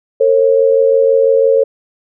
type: tone pair together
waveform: sine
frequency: 454.7 / 540.7 Hz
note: A#4 / C#5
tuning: -43 / -43 cents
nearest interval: minor third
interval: 300 cents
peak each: -10 dBFS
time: 0.2-1.64 s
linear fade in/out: 10 ms
effects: none